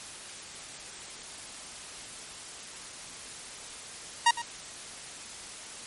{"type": "tone with echo", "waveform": "sawtooth", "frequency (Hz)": 940, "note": "A#5", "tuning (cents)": 14, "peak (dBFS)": -14, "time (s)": [4.26, 4.31], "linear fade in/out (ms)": 5, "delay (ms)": 110, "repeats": 1, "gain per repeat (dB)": -14, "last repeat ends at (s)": 4.42, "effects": ["white hiss -43 dBFS RMS until 5.86 s", "MP3 48 kbps"]}